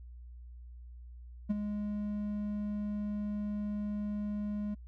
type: tone with ADSR envelope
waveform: triangle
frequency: 207.7 Hz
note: G#3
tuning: in tune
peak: -23 dBFS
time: 1.49-4.75 s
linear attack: 17 ms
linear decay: 23 ms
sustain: -8 dB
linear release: 15 ms
effects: added 60 Hz sine -46 dBFS peak until 4.87 s